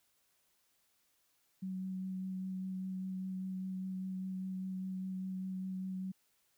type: tone with vibrato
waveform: sine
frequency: 187.7 Hz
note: F#3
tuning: 25 cents sharp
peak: -37 dBFS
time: 1.62-6.12 s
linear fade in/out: 10 ms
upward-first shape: sine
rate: 5 Hz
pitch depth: 11 cents each way
effects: white hiss -75 dBFS RMS until 6.57 s